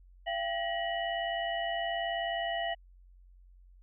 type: tone cluster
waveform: sine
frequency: 680 / 779 / 1907 / 2953 Hz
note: F5 / G5 / A#6 / F#7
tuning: -46 / -11 / +39 / -4 cents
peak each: -33 / -39 / -37 / -39 dBFS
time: 0.26-2.75 s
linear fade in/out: 20 ms
effects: added 45 Hz sine -54 dBFS peak until 3.82 s